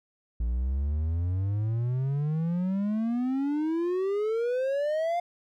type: exponential sweep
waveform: triangle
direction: up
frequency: 56.2 to 707 Hz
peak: -23 dBFS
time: 0.4-5.2 s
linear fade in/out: 5 ms
effects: none